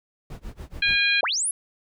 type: noise with tremolo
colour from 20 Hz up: brown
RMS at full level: -35 dBFS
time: 0.3-1 s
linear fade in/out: 2 ms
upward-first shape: sine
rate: 7 Hz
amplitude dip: 95%
type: harmonic tone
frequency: 813 Hz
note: G#5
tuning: 37 cents flat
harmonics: 2 / 3 / 4 / 5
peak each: -24 / -21 / -27 / -26 dBFS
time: 0.82-1.21 s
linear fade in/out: 5 ms
type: linear sweep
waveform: sine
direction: up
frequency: 428.6 to 11175 Hz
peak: -22 dBFS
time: 1.23-1.51 s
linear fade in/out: 2 ms
effects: none